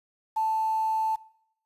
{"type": "tone with quantisation", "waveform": "sine", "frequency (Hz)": 880, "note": "A5", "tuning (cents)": 0, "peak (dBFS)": -23, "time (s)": [0.36, 1.16], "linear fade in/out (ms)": 10, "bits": 8, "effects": ["noise-tail reverb RT60 0.7 s tail -21 dB re dry", "resampled to 32000 Hz"]}